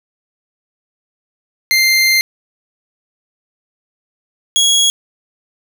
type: tone pair in turn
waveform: 25% pulse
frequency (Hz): 2093 / 3322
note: C7 / G#7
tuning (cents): 0 / 0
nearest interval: minor sixth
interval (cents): 800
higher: second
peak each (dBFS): -6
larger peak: neither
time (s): 1.71-2.21 / 4.56-4.9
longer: first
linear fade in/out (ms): 0
effects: none